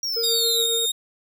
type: exponential sweep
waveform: square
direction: down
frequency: 5680 to 3691 Hz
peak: -24 dBFS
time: 0.03-0.66 s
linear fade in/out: 2 ms
type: tone with tremolo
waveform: triangle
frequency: 460.9 Hz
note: A#4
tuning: 20 cents flat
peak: -22 dBFS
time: 0.16-0.86 s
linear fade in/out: 10 ms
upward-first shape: triangle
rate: 7.3 Hz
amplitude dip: 50%
type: tone with vibrato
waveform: sawtooth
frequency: 3700 Hz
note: A#7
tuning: 14 cents flat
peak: -18 dBFS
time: 0.23-0.92 s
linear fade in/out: 10 ms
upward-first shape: triangle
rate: 9.1 Hz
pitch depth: 19 cents each way
effects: none